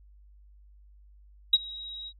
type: tone with ADSR envelope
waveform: sine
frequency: 3821 Hz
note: A#7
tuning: 42 cents sharp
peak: -13 dBFS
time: 1.53-2.13 s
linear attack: 7 ms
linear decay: 35 ms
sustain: -24 dB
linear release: 58 ms
effects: tanh soft clip ceiling -9 dBFS + added 50 Hz sine -52 dBFS peak until 2.19 s